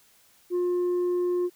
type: tone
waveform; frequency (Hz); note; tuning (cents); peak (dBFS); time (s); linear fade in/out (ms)
sine; 355.8; F4; +32; -20; 0.5-1.5; 50
effects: tanh soft clip ceiling -22 dBFS + white hiss -60 dBFS RMS until 1.55 s